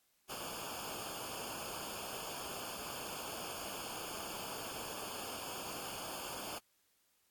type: noise with comb filter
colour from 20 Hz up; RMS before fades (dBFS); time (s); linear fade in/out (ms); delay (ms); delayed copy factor
pink; -44; 0.29-6.59; 10; 0.51; -0.9
effects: white hiss -75 dBFS RMS until 7.3 s + AAC 64 kbps